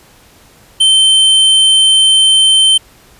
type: tone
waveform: square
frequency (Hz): 3100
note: G7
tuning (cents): -20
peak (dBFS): -6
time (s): 0.8-2.78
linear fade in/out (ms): 10
effects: pink hiss -44 dBFS RMS until 3.19 s + resampled to 32000 Hz